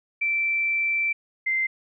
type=tone pair in turn; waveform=sine; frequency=2337 / 2082 Hz; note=D7 / C7; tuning=-9 / -9 cents; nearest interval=major second; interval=200 cents; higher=first; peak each=-21 dBFS; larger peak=neither; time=0.21-1.13 / 1.46-1.67 s; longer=first; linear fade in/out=10 ms; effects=none